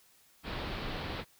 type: low-pass noise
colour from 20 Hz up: pink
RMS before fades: -38 dBFS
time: 0.43-1.25 s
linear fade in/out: 50 ms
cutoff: 4500 Hz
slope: 48 dB/octave
effects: white hiss -64 dBFS RMS until 1.39 s